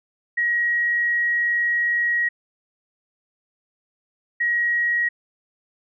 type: tone pair in turn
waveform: sine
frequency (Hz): 1899 / 1899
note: A#6 / A#6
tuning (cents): +32 / +32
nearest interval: unison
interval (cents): 0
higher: neither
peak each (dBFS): -18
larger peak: neither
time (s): 0.37-2.29 / 4.4-5.09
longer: first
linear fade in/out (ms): 10
effects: none